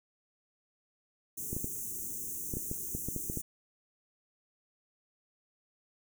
white band-stop noise, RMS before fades -39 dBFS, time 1.37-3.42 s, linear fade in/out 10 ms, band 430 to 6000 Hz, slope 96 dB/octave
clicks, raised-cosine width 3 ms, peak -23 dBFS, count 11, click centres 1.53 / 1.566 / 1.644 / 2.538 / 2.57 / 2.714 / 2.95 / 3.086 / 3.163 / 3.299 / 3.373 s
effects none

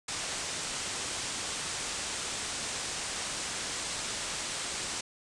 white low-pass noise, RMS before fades -36 dBFS, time 0.08-5.01 s, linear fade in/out 5 ms, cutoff 9000 Hz, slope 48 dB/octave, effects resampled to 24000 Hz

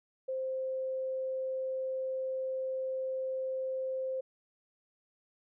sine tone, 523.3 Hz, C5, in tune, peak -32 dBFS, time 0.28-4.21 s, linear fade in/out 10 ms, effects none

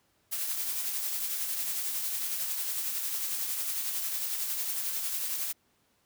blue noise with tremolo, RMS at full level -31 dBFS, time 0.31-5.53 s, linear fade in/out 20 ms, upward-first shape triangle, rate 11 Hz, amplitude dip 40%, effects pink hiss -70 dBFS RMS until 6.05 s + high-pass 80 Hz 12 dB/octave

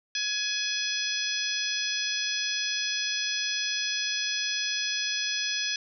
harmonic tone, 841 Hz, G#5, 22 cents sharp, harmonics 2 / 3 / 4 / 5 / 6 / 7, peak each -35 / -34 / -33 / -37 / -32 / -36 dBFS, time 0.15-5.76 s, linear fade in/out 2 ms, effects none

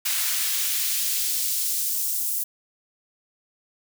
white noise with high-pass filter sweep, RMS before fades -25 dBFS, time 0.05-2.44 s, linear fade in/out 10 ms, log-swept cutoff 1400 to 9200 Hz, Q 0.74, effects none

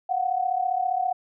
sine tone pair together, 714 / 749 Hz, F5 / F#5, +38 / +21 cents, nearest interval minor second, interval 83 cents, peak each -26 / -24 dBFS, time 0.09-1.13 s, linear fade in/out 10 ms, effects none

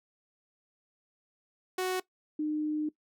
sawtooth / sine tone pair in turn, 370 / 304.2 Hz, F#4 / D#4, 0 / -39 cents, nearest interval minor third, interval 339 cents, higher first, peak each -25 / -28 dBFS, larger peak first, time 1.78-2 / 2.39-2.89 s, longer second, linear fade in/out 5 ms, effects noise-tail reverb RT60 0.1 s tail -19 dB re dry

